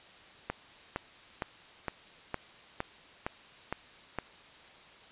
click train, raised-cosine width 0.5 ms, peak -17 dBFS, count 9, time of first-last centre 0.5-4.187 s, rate 2.17 Hz, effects white hiss -54 dBFS RMS until 5.11 s + resampled to 8000 Hz

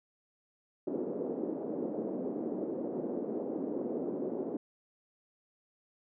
white band-pass noise, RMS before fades -36 dBFS, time 0.87-4.57 s, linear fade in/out 5 ms, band 230 to 450 Hz, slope 24 dB/octave, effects none

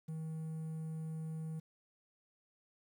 triangle tone with quantisation, 159.2 Hz, D#3, 40 cents sharp, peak -37 dBFS, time 0.08-1.6 s, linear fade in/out 10 ms, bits 11, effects none

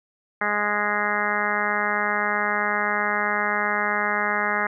harmonic tone, 207.7 Hz, G#3, in tune, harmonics 1 / 2 / 3 / 4 / 5 / 6 / 7 / 8 / 9 / 10, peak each -34 / -33 / -32 / -29 / -32 / -28 / -30 / -28 / -29 / -31 dBFS, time 0.41-4.67 s, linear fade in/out 5 ms, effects none

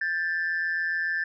sine tone pair together, 1593 / 1760 Hz, G6 / A6, +27 / 0 cents, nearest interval major second, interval 173 cents, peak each -29 / -25 dBFS, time 0.01-1.24 s, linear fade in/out 5 ms, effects tanh soft clip ceiling -20 dBFS

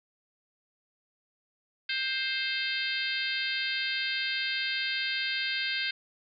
harmonic tone, 525 Hz, C5, 6 cents sharp, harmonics 3 / 4 / 5 / 6 / 7 / 8 / 9, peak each -34 / -35 / -36 / -37 / -37 / -38 / -39 dBFS, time 1.89-5.91 s, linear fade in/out 5 ms, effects none

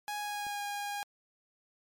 sawtooth tone with pitch glide, 830.6 to 815.9 Hz, G#5 to G#5, 0 to -31 cents, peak -31 dBFS, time 0.08-1.03 s, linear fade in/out 0 ms, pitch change -31 cents, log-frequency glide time 0.19-0.63 s
click, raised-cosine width 2 ms, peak -39 dBFS, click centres 0.467 s
effects MP3 96 kbps

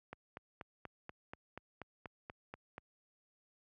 click train, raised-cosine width 0.5 ms, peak -30 dBFS, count 12, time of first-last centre 0.13-2.781 s, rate 4.15 Hz, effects high-pass 60 Hz 12 dB/octave

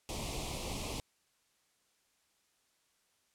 pink band-stop noise, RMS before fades -39 dBFS, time 0.09-1 s, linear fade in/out 0 ms, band 1100 to 2200 Hz, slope 48 dB/octave, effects white hiss -74 dBFS RMS until 3.34 s + low-pass 10000 Hz 12 dB/octave

